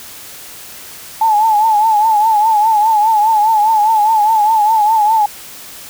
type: tone with vibrato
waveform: sine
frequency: 864 Hz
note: A5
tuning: 32 cents flat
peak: -8 dBFS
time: 1.21-5.26 s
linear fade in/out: 5 ms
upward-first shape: triangle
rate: 4.9 Hz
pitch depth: 95 cents each way
effects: white hiss -33 dBFS RMS until 5.89 s